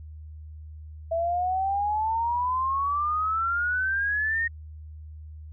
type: exponential sweep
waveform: sine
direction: up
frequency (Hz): 655 to 1864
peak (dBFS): -23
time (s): 1.11-4.48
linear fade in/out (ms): 10
effects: added 77 Hz sine -39 dBFS peak until 5.52 s